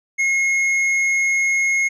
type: tone with hard clipping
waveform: sine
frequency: 2160 Hz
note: C#7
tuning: 45 cents flat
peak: -17 dBFS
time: 0.18-1.89 s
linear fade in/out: 20 ms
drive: 6 dB
effects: resampled to 24000 Hz